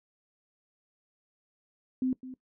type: tone with echo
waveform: sine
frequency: 257.5 Hz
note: C4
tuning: 28 cents flat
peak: -25 dBFS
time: 2.02-2.13 s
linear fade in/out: 2 ms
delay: 210 ms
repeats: 1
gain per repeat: -14 dB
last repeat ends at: 2.34 s
effects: noise-tail reverb RT60 0.1 s tail -19 dB re dry